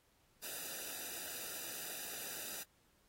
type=noise with comb filter; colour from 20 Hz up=white; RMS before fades=-45 dBFS; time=0.42-2.64 s; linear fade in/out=20 ms; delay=0.92 ms; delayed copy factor=-0.9; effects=pink hiss -73 dBFS RMS until 3.08 s + AAC 48 kbps